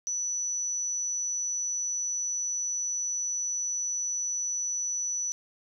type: tone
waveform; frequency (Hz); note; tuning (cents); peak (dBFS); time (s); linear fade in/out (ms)
sine; 5940; F#8; +6; -28; 0.07-5.32; 0
effects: none